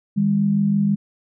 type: tone pair together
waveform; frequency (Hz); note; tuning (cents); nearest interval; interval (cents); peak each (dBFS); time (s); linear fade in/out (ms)
sine; 155.56 / 201.7; D#3 / G3; 0 / +50; major third; 450; -23 / -16; 0.16-0.96; 20
effects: none